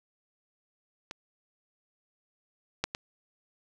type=clicks; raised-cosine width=0.2 ms; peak=-21 / -10 / -16 dBFS; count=3; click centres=1.111 / 2.84 / 2.949 s; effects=none